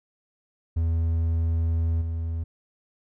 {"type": "tone with level steps", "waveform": "triangle", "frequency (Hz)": 82.3, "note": "E2", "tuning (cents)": -2, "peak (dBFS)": [-19, -24], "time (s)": [0.76, 2.44], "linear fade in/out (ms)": 10, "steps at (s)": 2.01, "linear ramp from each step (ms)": 10, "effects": []}